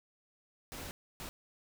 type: noise bursts at uneven times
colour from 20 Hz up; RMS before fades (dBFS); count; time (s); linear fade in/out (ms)
pink; -44; 2; 0.72-0.91 / 1.2-1.29; 0
effects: none